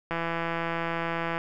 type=click train; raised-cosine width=0.5 ms; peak=-15 dBFS; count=213; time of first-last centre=0.11-1.379 s; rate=167 Hz; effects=none